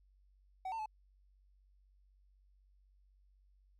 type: tone with pitch steps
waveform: triangle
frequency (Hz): 755 / 900 / 864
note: F#5 / A5 / A5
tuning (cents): +35 / +39 / -32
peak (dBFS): -36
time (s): 0.65-0.86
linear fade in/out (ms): 5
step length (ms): 70
effects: added 48 Hz sine -65 dBFS peak until 3.79 s